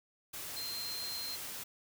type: tone in noise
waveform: sine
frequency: 4159 Hz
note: C8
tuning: 11 cents flat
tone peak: -39 dBFS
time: 0.56-1.36 s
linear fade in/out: 10 ms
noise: white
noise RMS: -43 dBFS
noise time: 0.33-1.64 s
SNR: +1 dB
effects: none